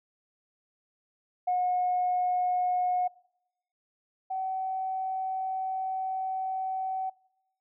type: tone pair in turn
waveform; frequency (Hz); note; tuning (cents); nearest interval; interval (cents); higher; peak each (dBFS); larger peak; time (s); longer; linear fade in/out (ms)
sine; 725 / 758.1; F#5 / F#5; -35 / +42; minor second; 77; second; -23 / -29; first; 1.47-3.08 / 4.3-7.1; second; 10
effects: noise-tail reverb RT60 0.8 s tail -23 dB re dry + tanh soft clip ceiling -19 dBFS

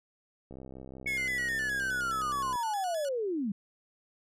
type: click train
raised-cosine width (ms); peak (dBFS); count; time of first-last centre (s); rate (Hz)
2; -32; 135; 0.51-2.556; 65.5
type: linear sweep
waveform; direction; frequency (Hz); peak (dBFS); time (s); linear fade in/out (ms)
sine; down; 2217 to 185.5; -29; 1.06-3.52; 5
type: tone with vibrato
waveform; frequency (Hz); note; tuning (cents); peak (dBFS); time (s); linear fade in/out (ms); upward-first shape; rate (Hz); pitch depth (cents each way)
10% pulse; 1580; G6; +13; -33; 1.07-3.09; 5; square; 4.8; 130
effects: none

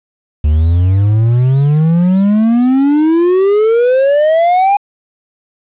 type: exponential sweep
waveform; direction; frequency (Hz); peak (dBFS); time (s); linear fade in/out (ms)
triangle; up; 72.7 to 820; -5; 0.44-4.77; 5
effects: resampled to 8000 Hz + 7-bit

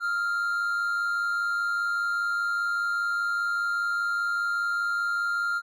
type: tone pair together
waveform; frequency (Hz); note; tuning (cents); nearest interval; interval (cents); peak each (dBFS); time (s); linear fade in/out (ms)
triangle; 1291.9 / 1396.9; E6 / F6; -35 / 0; minor second; 135; -34 / -23; 0-5.62; 50
effects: none

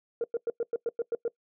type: tone bursts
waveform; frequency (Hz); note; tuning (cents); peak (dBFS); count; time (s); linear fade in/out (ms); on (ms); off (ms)
sine; 466.2; A#4; 0; -24; 9; 0.21-1.28; 2; 30; 100
effects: noise-tail reverb RT60 0.1 s tail -22 dB re dry + tanh soft clip ceiling -22 dBFS

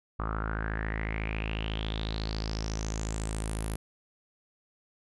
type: tone with low-pass filter sweep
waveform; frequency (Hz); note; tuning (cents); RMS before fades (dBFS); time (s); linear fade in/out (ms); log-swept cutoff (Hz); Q
sawtooth; 54; A1; -32; -33; 0.19-3.76; 5; 1200 to 11000; 7.6
effects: none

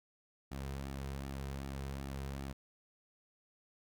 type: tone with flanger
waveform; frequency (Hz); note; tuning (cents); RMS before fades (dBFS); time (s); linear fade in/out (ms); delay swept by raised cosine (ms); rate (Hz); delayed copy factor
sawtooth; 68.2; C#2; -28; -42; 0.51-2.53; 10; 1.9 to 3.6; 2.6; -0.5
effects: none

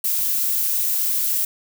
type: noise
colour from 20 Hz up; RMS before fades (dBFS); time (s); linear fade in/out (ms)
violet; -21; 0.04-1.45; 5
effects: none

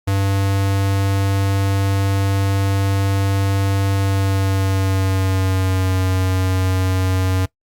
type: tone with pitch glide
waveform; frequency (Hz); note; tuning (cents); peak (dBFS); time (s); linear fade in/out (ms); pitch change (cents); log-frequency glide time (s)
square; 98 to 93.47; G2 to F#2; 0 to +18; -16; 0.07-7.46; 10; -82; 3.93-5.97
effects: noise-tail reverb RT60 0.1 s tail -20 dB re dry + Opus 48 kbps

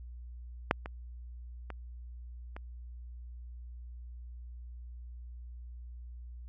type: clicks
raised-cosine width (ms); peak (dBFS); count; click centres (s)
0.5; -9 / -25 / -26 / -28; 4; 0.711 / 0.859 / 1.703 / 2.565
effects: added 60 Hz sine -43 dBFS peak until 6.48 s

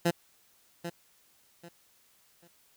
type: tone with echo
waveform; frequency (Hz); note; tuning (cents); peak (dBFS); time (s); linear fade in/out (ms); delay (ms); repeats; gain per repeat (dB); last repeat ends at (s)
15% pulse; 171.1; F3; -35; -17; 0.05-0.11; 10; 790; 3; -11; 2.48
effects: white hiss -65 dBFS RMS until 2.76 s

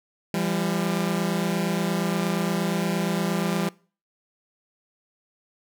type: tone pair together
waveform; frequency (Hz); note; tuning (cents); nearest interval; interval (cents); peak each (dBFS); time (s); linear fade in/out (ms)
sawtooth; 170.46 / 199; F3 / G3; -42 / +26; minor third; 268; -22; 0.34-3.69; 2
effects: noise-tail reverb RT60 0.4 s tail -23 dB re dry

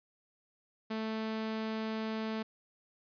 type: tone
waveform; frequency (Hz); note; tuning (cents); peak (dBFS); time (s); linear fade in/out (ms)
sawtooth; 220; A3; 0; -30; 0.9-2.43; 10
effects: resampled to 11025 Hz

